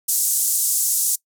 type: band-pass noise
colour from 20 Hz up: pink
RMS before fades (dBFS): -20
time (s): 0.08-1.16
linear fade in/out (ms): 10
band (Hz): 7100 to 14000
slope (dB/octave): 24
effects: noise-tail reverb RT60 0.1 s tail -22 dB re dry